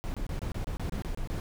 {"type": "noise bursts", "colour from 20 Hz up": "brown", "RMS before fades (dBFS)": -33, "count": 11, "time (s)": [0.04, 1.4], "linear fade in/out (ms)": 0, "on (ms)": 100, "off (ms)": 26, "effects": []}